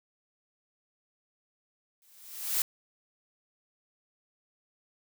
blue noise with exponential growth, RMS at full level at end -25 dBFS, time 2.02-2.62 s, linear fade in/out 1 ms, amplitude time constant 130 ms, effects none

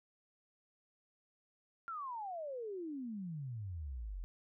sine exponential sweep, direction down, 1401 to 41.43 Hz, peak -40 dBFS, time 1.88-4.24 s, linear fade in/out 0 ms, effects none

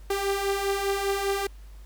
sawtooth beating tone pair, 392 / 397 Hz, G4 / G4, 0 / +22 cents, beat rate 5 Hz, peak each -27 / -22 dBFS, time 0.1-1.47 s, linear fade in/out 5 ms, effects added 50 Hz sine -42 dBFS peak until 1.85 s + pink hiss -59 dBFS RMS until 1.85 s

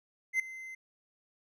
triangle tone with ADSR envelope, 2067 Hz, C7, 22 cents flat, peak -22 dBFS, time 0.33-0.75 s, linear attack 66 ms, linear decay 4 ms, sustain -18 dB, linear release 6 ms, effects none

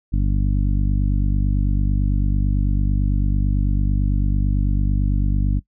harmonic tone, 49 Hz, G1, in tune, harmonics 1 / 2 / 3 / 4 / 5 / 6, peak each -17 / -23 / -27 / -29 / -31 / -33 dBFS, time 0.12-5.6 s, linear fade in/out 20 ms, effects noise-tail reverb RT60 0.1 s tail -19 dB re dry

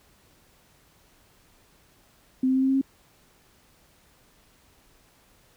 sine tone with pitch steps, 259.1 / 261.2 / 263.3 / 265.5 / 267.6 / 269.8 Hz, C4 / C4 / C4 / C4 / C4 / C#4, -17 / -3 / +11 / +25 / +39 / -47 cents, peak -19 dBFS, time 2.43-2.814 s, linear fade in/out 5 ms, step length 64 ms, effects pink hiss -60 dBFS RMS until 5.56 s

